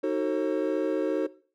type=chord; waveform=triangle; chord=D# diminished seventh; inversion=none; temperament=just; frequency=311.1 / 373.4 / 448 / 537.6 Hz; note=D#4 / F#4 / A4 / C5; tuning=0 / +16 / +31 / +47 cents; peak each=-28 dBFS; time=0.03-1.27 s; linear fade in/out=10 ms; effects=noise-tail reverb RT60 0.4 s tail -18 dB re dry